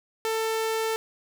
sawtooth tone, 444.9 Hz, A4, 19 cents sharp, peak -21 dBFS, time 0.25-0.96 s, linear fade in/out 0 ms, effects none

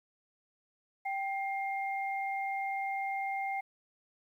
sine tone pair together, 782 / 2118 Hz, G5 / C7, -4 / +21 cents, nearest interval octave + perfect fourth, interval 1725 cents, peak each -33 / -38 dBFS, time 1.05-3.61 s, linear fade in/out 10 ms, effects 11-bit

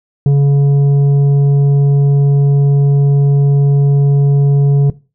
sine tone with tanh clipping, 141.1 Hz, C#3, 31 cents sharp, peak -7 dBFS, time 0.26-4.9 s, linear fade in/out 2 ms, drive 6 dB, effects noise-tail reverb RT60 0.3 s tail -19 dB re dry

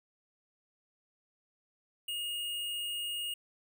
square tone, 2857 Hz, F7, 39 cents sharp, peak -35 dBFS, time 2.08-3.34 s, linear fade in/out 5 ms, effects none

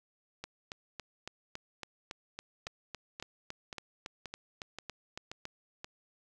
two click trains, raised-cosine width 0.2 ms, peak -23 / -24 dBFS, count 19 / 7, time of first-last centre 0.44-5.454 / 2.67-5.845 s, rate 3.59 / 1.89 Hz, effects none

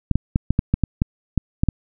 clicks, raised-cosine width 5 ms, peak -4 dBFS, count 11, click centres 0.113 / 0.156 / 0.359 / 0.506 / 0.591 / 0.74 / 0.837 / 1.019 / 1.377 / 1.635 / 1.687 s, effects none

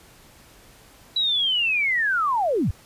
sine linear sweep, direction down, 3951 to 57.5 Hz, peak -19 dBFS, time 1.16-2.71 s, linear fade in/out 5 ms, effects pink hiss -51 dBFS RMS until 2.85 s + resampled to 32000 Hz

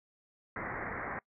white low-pass noise, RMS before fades -39 dBFS, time 0.56-1.19 s, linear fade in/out 2 ms, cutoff 2100 Hz, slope 96 dB/octave, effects noise-tail reverb RT60 0.1 s tail -23 dB re dry

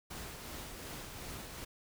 pink noise with tremolo, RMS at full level -44 dBFS, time 0.1-1.65 s, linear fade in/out 10 ms, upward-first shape triangle, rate 2.7 Hz, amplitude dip 35%, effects none

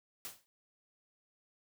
white noise with exponential decay, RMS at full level -40 dBFS, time 0.25-0.46 s, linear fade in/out 0 ms, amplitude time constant 44 ms, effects none

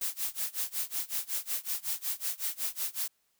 blue noise with tremolo, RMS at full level -31 dBFS, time 0.01-3.08 s, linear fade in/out 5 ms, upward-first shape sine, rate 5.4 Hz, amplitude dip 95%, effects white hiss -74 dBFS RMS until 3.39 s

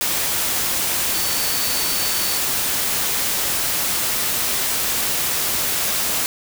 sine tone in noise, 4504 Hz, C#8, 27 cents sharp, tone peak -28 dBFS, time 1.14-2.38 s, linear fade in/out 0 ms, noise white, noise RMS -21 dBFS, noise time 0.01-6.26 s, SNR -10 dB, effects none

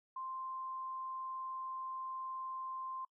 sine tone, 1046.5 Hz, C6, in tune, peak -40 dBFS, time 0.16-3.05 s, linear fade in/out 5 ms, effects noise-tail reverb RT60 0.1 s tail -25 dB re dry

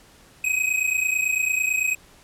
square tone pair together, 2510 / 2539 Hz, D#7 / D#7, +15 / +34 cents, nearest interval unison, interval 19 cents, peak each -24 dBFS, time 0.44-1.95 s, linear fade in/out 5 ms, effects pink hiss -52 dBFS RMS until 2.23 s + low-pass 12000 Hz 12 dB/octave

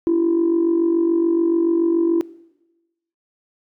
sine tone with amplitude modulation, 335.4 Hz, E4, 30 cents sharp, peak -10 dBFS, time 0.07-2.21 s, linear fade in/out 0 ms, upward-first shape sine, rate 47 Hz, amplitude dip 65%, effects noise-tail reverb RT60 1.0 s tail -21 dB re dry + tanh soft clip ceiling -10 dBFS

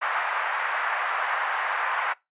white band-pass noise, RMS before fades -27 dBFS, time 0.01-2.14 s, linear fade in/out 20 ms, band 770 to 1800 Hz, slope 24 dB/octave, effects noise-tail reverb RT60 0.2 s tail -22 dB re dry + resampled to 8000 Hz

